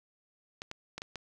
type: clicks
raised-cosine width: 0.2 ms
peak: -22 dBFS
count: 5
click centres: 0.619 / 0.714 / 0.98 / 1.019 / 1.157 s
effects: none